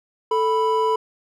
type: tone pair together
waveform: triangle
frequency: 440 / 987.8 Hz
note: A4 / B5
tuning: 0 / 0 cents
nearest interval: octave + major second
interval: 1400 cents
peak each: -18 dBFS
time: 0.31-0.96 s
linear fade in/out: 5 ms
effects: none